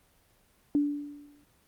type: tone with exponential decay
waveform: sine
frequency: 290.3 Hz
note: D4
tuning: 20 cents flat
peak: -20 dBFS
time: 0.75-1.44 s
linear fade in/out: 1 ms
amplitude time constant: 150 ms
effects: pink hiss -65 dBFS RMS until 1.67 s + Opus 24 kbps